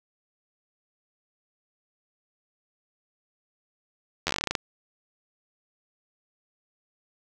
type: slowing click train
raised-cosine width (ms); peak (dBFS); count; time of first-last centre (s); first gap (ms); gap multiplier
0.2; -8; 13; 4.27-4.552; 11; 1.13
effects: none